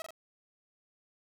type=tone with echo; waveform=sawtooth; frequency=645 Hz; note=E5; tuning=38 cents flat; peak=-34 dBFS; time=0-0.02 s; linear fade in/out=0 ms; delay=43 ms; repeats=2; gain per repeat=-4 dB; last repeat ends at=0.106 s; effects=none